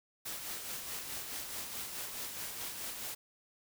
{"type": "noise with tremolo", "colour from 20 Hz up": "white", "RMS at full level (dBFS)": -40, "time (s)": [0.25, 3.15], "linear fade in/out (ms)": 10, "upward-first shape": "sine", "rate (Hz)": 4.7, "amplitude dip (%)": 40, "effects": []}